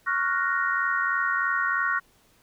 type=chord; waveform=sine; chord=Gb major seventh; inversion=second; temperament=equal; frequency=1108.7 / 1396.9 / 1480 / 1864.7 Hz; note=Db6 / F6 / Gb6 / Bb6; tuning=0 / 0 / 0 / 0 cents; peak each=-28 dBFS; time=0.06-2 s; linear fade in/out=20 ms; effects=pink hiss -61 dBFS RMS until 2.42 s